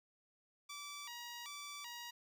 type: tone with vibrato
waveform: 10% pulse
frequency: 1051 Hz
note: C6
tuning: 7 cents sharp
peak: -38 dBFS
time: 0.69-2.11 s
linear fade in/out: 10 ms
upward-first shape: square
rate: 1.3 Hz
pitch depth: 170 cents each way
effects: none